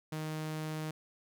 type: tone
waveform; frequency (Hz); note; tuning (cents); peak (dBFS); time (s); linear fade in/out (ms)
sawtooth; 155.8; D#3; +3; -32; 0.12-0.91; 5
effects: none